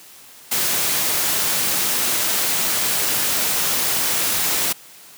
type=noise; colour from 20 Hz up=white; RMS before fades=-20 dBFS; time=0.51-4.73 s; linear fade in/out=10 ms; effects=white hiss -44 dBFS RMS until 5.17 s + high-pass 100 Hz 12 dB/octave